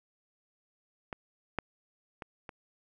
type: clicks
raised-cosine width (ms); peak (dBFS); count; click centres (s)
0.5; -22 / -15 / -25 / -27; 4; 1.128 / 1.587 / 2.222 / 2.492
effects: none